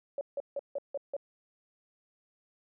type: tone bursts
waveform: sine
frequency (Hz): 562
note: C#5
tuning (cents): +24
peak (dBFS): -31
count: 6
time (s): 0.18-1.166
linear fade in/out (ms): 2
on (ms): 31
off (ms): 160
effects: none